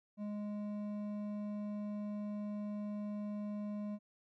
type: tone with hard clipping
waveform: sine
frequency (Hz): 207.7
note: G#3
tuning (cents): 0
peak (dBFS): -40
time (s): 0.17-3.99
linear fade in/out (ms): 50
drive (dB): 8
effects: none